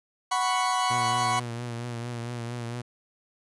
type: chord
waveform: 40% pulse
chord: F# suspended fourth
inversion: none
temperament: equal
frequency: 740 / 987.8 / 1108.7 Hz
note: F#5 / B5 / C#6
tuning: 0 / 0 / 0 cents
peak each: -27 dBFS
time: 0.31-1.4 s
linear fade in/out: 10 ms
type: tone with vibrato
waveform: sawtooth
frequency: 119.2 Hz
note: A#2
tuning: 39 cents sharp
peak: -28 dBFS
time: 0.9-2.82 s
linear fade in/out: 10 ms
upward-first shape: triangle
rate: 4.4 Hz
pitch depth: 50 cents each way
effects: resampled to 24000 Hz